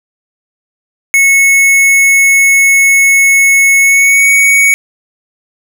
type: tone with pitch glide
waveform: square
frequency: 2198 to 2236 Hz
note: C#7 to C#7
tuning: -15 to +14 cents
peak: -5 dBFS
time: 1.14-4.74 s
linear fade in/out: 0 ms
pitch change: +29 cents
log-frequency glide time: 3.8-4.29 s
effects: none